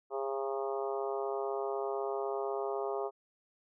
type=harmonic tone with a mistuned harmonic; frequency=136 Hz; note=C#3; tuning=33 cents flat; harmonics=3 / 4 / 5 / 6 / 7 / 8 / 9; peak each=-35 / -41 / -39 / -43 / -45 / -46 / -46 dBFS; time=0.1-3.11 s; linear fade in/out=50 ms; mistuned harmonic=7; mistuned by=-18 cents; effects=none